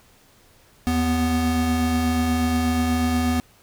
square tone pair together, 79.54 / 246.9 Hz, D#2 / B3, +39 / 0 cents, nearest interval octave + minor sixth, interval 1961 cents, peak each -25 / -21 dBFS, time 0.87-3.4 s, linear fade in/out 0 ms, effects pink hiss -55 dBFS RMS until 3.62 s

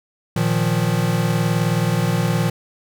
square chord, Bb suspended fourth, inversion none, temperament equal, 116.54 / 155.56 / 174.61 Hz, Bb2 / Eb3 / F3, 0 / 0 / 0 cents, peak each -22 dBFS, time 0.36-2.5 s, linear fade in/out 5 ms, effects none

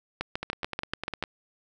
two click trains, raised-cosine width 0.3 ms, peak -13 / -16 dBFS, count 8 / 9, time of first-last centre 0.21-1.226 / 0.43-1.238 s, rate 6.89 / 9.9 Hz, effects none

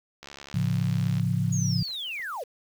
click train, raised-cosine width 0.2 ms, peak -24 dBFS, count 69, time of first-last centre 0.23-1.197 s, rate 70.3 Hz
sine chord, A augmented, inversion none, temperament equal, 110 / 138.59 / 174.61 Hz, A2 / C#3 / E#3, 0 / 0 / 0 cents, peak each -27 / -27 / -27 dBFS, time 0.54-1.83 s, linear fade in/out 5 ms
sine linear sweep, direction down, 6800 to 416.6 Hz, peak -31 dBFS, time 1.52-2.44 s, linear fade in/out 10 ms
effects 8-bit

